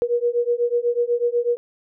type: beating tone pair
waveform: sine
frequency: 474.8 / 482.9 Hz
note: A#4 / B4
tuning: +32 / -39 cents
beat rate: 8.1 Hz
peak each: -21 dBFS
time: 0.02-1.57 s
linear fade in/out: 0 ms
effects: none